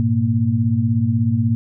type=tone cluster; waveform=sine; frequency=103.5 / 119.9 / 231.6 Hz; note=G#2 / A#2 / A#3; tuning=-5 / +49 / -11 cents; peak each=-19 dBFS; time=0-1.55 s; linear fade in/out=0 ms; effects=none